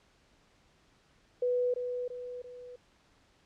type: tone with echo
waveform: sine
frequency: 493.9 Hz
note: B4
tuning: in tune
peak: -26 dBFS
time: 1.42-1.74 s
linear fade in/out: 5 ms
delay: 340 ms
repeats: 3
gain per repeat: -6 dB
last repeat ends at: 2.76 s
effects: pink hiss -66 dBFS RMS until 3.45 s + low-pass 6000 Hz 12 dB/octave